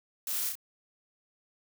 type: noise with echo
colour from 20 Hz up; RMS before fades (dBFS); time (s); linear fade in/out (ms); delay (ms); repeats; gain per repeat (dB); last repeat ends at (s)
blue; -34; 0.27-0.49; 2; 32; 2; -3; 0.554
effects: none